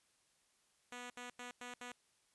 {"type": "tone bursts at uneven times", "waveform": "5% pulse", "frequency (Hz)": 245.4, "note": "B3", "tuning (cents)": -11, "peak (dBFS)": -35, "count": 5, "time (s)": [[0.92, 1.1], [1.17, 1.3], [1.39, 1.51], [1.61, 1.74], [1.81, 1.92]], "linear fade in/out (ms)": 2, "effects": ["white hiss -75 dBFS RMS until 2.34 s", "resampled to 24000 Hz"]}